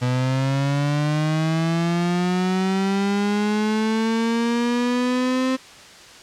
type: linear sweep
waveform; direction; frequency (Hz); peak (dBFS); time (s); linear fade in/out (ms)
35% pulse; up; 123.47 to 261.6; -17; 0.01-5.57; 20
effects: white hiss -43 dBFS RMS until 6.22 s + low-pass 6000 Hz 12 dB/octave